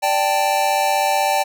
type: chord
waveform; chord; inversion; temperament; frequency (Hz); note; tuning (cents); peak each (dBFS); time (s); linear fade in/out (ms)
square; D suspended fourth; none; equal; 587.3 / 784 / 880; D5 / G5 / A5; 0 / 0 / 0; -23 / -19 / -22; 0.02-1.44; 20
effects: none